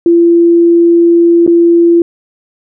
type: tone with dropouts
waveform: sine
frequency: 340.3 Hz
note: F4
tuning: 45 cents flat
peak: -3 dBFS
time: 0.06-2.02 s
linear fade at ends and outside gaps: 2 ms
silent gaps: 1.465-1.476 s
effects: none